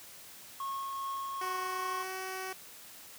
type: tone with tremolo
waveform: triangle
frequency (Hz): 1090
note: C#6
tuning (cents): -29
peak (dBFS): -32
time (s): 0.6-2.03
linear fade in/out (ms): 2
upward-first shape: triangle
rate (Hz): 2.5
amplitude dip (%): 25
type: tone with pitch glide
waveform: 10% pulse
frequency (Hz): 372.2 to 376.7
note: F#4 to F#4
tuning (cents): +10 to +31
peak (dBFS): -29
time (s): 1.41-2.53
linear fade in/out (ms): 5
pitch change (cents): +21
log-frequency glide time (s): 1.59-2.2
effects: white hiss -51 dBFS RMS until 3.18 s + high-pass 60 Hz 12 dB/octave